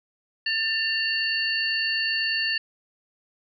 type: tone cluster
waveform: sine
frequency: 1785 / 2773 / 4481 Hz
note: A6 / F7 / C#8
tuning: +24 / -13 / +18 cents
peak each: -27 dBFS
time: 0.46-2.58 s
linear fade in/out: 5 ms
effects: none